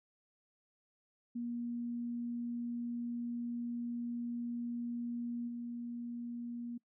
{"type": "tone with level steps", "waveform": "sine", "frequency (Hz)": 238.1, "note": "A#3", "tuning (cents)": 37, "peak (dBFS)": [-36, -39], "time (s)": [1.35, 6.78], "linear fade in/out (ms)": 10, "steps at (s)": 5.47, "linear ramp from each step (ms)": 20, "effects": ["noise-tail reverb RT60 0.1 s tail -23 dB re dry"]}